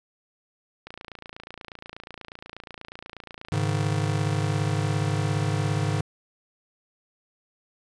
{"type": "click train", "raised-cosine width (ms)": 0.3, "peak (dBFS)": -23, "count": 77, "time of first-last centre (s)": [0.87, 3.556], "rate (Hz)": 28.3}
{"type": "chord", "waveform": "square", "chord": "Ab suspended fourth", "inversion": "none", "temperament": "just", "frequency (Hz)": [103.83, 138.43, 155.74], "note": ["Ab2", "Db3", "Eb3"], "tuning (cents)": [0, -2, 2], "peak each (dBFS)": [-27, -29, -29], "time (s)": [3.52, 6.01], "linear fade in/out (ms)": 5}
{"effects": ["resampled to 22050 Hz"]}